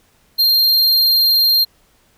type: tone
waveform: square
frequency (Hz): 4193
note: C8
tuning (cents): +3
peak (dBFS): -11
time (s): 0.38-1.65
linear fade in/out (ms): 20
effects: pink hiss -56 dBFS RMS until 2.17 s